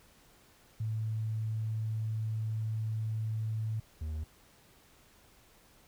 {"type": "tone pair in turn", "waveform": ["sine", "triangle"], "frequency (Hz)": [110, 77.78], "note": ["A2", "D#2"], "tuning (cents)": [0, 0], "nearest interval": "tritone", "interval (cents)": 600, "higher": "first", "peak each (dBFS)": [-31, -32], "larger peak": "first", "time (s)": [[0.8, 3.8], [4.01, 4.24]], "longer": "first", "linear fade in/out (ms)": 5, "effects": ["pink hiss -62 dBFS RMS until 5.87 s"]}